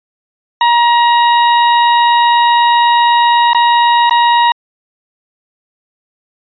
40% pulse tone with dropouts, 948 Hz, A#5, 29 cents sharp, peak -6 dBFS, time 0.61-4.52 s, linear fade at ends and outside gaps 2 ms, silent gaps 3.533-3.547 / 4.096-4.109 s, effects resampled to 11025 Hz

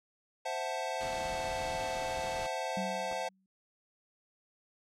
square chord, F# half-diminished seventh, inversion second, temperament equal, 523.3 / 659.3 / 740 / 880 Hz, C5 / E5 / F#5 / A5, 0 / 0 / 0 / 0 cents, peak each -40 dBFS, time 0.45-3.29 s, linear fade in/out 10 ms
pink noise, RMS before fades -44 dBFS, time 1-2.47 s, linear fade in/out 10 ms
sine tone with exponential decay, 189.9 Hz, F#3, 45 cents sharp, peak -33 dBFS, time 2.77-3.46 s, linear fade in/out 2 ms, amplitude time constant 150 ms
clicks, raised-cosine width 1 ms, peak -33 dBFS, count 2, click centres 3.115 / 3.128 s
effects low-pass 8000 Hz 12 dB/octave

